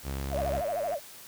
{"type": "tone", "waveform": "sawtooth", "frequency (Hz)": 68.1, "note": "C#2", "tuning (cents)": -30, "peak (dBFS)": -28, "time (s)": [0.03, 0.63], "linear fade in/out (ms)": 50}
{"type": "tone with vibrato", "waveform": "sine", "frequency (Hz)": 633, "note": "D#5", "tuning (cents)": 30, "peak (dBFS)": -28, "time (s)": [0.3, 1], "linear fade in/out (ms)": 50, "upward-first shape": "sine", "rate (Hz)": 13, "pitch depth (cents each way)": 220}
{"type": "click train", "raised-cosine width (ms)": 0.5, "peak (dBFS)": -29, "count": 62, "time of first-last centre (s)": [0.36, 0.941], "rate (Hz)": 105}
{"effects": ["white hiss -48 dBFS RMS until 1.27 s"]}